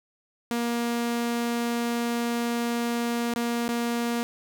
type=tone with dropouts; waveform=sawtooth; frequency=236.2 Hz; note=A#3; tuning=23 cents sharp; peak=-21 dBFS; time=0.51-4.23 s; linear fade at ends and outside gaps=0 ms; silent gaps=3.338-3.361 / 3.68-3.689 s; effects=none